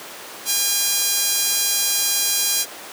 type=tone with high-pass filter; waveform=sawtooth; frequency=809 Hz; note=G#5; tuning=46 cents flat; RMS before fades=-20 dBFS; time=0.45-2.66 s; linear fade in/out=50 ms; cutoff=5300 Hz; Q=0.91; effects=pink hiss -35 dBFS RMS until 2.92 s + high-pass 400 Hz 12 dB/octave